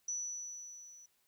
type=tone with level ramp; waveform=sine; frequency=5930 Hz; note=F#8; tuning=3 cents sharp; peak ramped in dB=-34 to -54 dBFS; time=0.08-1.06 s; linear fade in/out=5 ms; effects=white hiss -75 dBFS RMS until 1.27 s